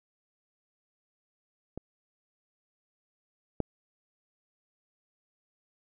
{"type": "clicks", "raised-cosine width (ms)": 2, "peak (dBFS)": [-24, -14], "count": 2, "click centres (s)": [1.776, 3.603], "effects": []}